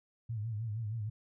sine tone with vibrato, 110 Hz, A2, in tune, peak -34 dBFS, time 0.29-1.1 s, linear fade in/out 10 ms, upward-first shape sine, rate 6.4 Hz, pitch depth 110 cents each way, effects none

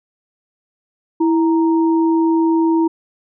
sine tone pair together, 328 / 932 Hz, E4 / A#5, -9 / -1 cents, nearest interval octave + tritone, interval 1808 cents, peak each -12 / -22 dBFS, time 1.2-2.88 s, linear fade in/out 10 ms, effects none

